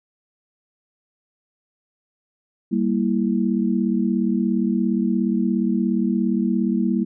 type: chord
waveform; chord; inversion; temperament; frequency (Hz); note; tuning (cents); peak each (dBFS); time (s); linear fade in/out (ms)
sine; E diminished; first; equal; 196 / 233.1 / 329.6; G3 / Bb3 / E4; 0 / 0 / 0; -21 / -21 / -25; 2.71-7.05; 20
effects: none

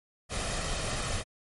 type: noise with comb filter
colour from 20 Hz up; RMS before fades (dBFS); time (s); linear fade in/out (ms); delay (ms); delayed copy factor
pink; -32; 0.29-1.24; 50; 1.6; +0.5
effects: MP3 48 kbps

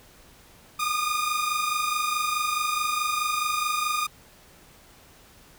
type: tone pair together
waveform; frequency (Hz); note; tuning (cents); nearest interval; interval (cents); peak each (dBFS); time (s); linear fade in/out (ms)
sawtooth; 1208 / 1232.7; D6 / D#6; +48 / -17; unison; 35; -24 / -23; 0.79-4.07; 10
effects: pink hiss -53 dBFS RMS until 5.58 s

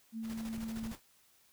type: tone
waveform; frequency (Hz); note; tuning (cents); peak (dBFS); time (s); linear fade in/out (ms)
sine; 224; A3; +31; -37; 0.12-0.95; 50
type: noise with tremolo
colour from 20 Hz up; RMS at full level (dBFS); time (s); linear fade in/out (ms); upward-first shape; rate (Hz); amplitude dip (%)
pink; -48; 0.22-1; 50; square; 13; 55
type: clicks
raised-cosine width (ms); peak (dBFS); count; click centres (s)
5; -35; 6; 0.579 / 0.63 / 0.773 / 0.83 / 0.86 / 0.918
effects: white hiss -67 dBFS RMS until 1.52 s

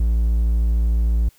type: tone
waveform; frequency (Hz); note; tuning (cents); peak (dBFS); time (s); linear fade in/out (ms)
triangle; 56.8; A#1; -44; -13; 0-1.29; 5
effects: white hiss -56 dBFS RMS until 1.38 s

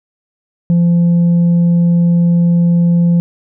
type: tone with tanh clipping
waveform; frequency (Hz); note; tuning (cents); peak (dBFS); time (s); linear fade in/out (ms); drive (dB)
triangle; 171.9; F3; -27; -8; 0.7-3.2; 0; 7
effects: none

